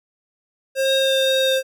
square tone with pitch glide, 535 to 528.2 Hz, C5 to C5, +38 to +16 cents, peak -18 dBFS, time 0.75-1.63 s, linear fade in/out 50 ms, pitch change -22 cents, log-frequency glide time 1.09-1.35 s
sine tone with vibrato, 3685 Hz, A#7, 21 cents flat, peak -21 dBFS, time 0.83-1.59 s, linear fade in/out 50 ms, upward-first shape sine, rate 2.3 Hz, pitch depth 28 cents each way
effects none

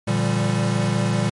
square chord, G minor seventh, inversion first, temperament equal with one note detuned, 116.54 / 146.83 / 170.13 / 196 Hz, Bb2 / D3 / F3 / G3, 0 / 0 / -45 / 0 cents, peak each -23 / -27 / -27 / -24 dBFS, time 0.07-1.3 s, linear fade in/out 10 ms, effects MP3 48 kbps

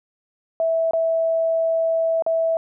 sine tone with dropouts, 655 Hz, E5, 11 cents flat, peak -17 dBFS, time 0.6-2.57 s, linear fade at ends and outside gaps 1 ms, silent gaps 0.91-0.934 / 2.223-2.264 s, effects none

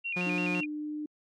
sine tone with vibrato, 2589 Hz, E7, 32 cents flat, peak -31 dBFS, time 0.04-0.66 s, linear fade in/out 20 ms, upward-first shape square, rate 5.9 Hz, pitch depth 100 cents each way
sawtooth tone, 178.9 Hz, F3, 42 cents sharp, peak -27 dBFS, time 0.16-0.61 s, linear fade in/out 10 ms
sine tone with pitch glide, 298.8 to 301.2 Hz, D4 to D4, +30 to +44 cents, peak -33 dBFS, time 0.26-1.06 s, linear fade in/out 5 ms, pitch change +14 cents, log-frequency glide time 0.39-0.92 s
effects low-pass 6000 Hz 12 dB/octave + AAC 64 kbps

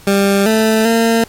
20% pulse tone with pitch steps, 198.3 / 220 / 228.2 Hz, G3 / A3 / A#3, +20 / 0 / -37 cents, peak -5 dBFS, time 0.07-1.24 s, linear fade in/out 2 ms, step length 390 ms, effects pink hiss -41 dBFS RMS until 1.28 s + MP3 64 kbps

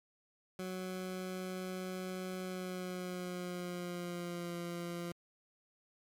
20% pulse tone with pitch glide, 185.1 to 172.7 Hz, F#3 to F3, +1 to -19 cents, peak -34 dBFS, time 0.59-5.12 s, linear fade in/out 2 ms, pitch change -120 cents, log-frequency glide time 2.41-4.56 s, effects MP3 96 kbps

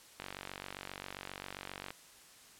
click train, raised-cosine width 0.3 ms, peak -25 dBFS, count 82, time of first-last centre 0.2-1.905 s, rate 47.5 Hz, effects white hiss -58 dBFS RMS until 2.59 s + low-pass 11000 Hz 12 dB/octave

